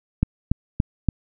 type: click train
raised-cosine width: 5 ms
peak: -5 dBFS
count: 4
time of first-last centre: 0.23-1.087 s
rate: 3.5 Hz
effects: none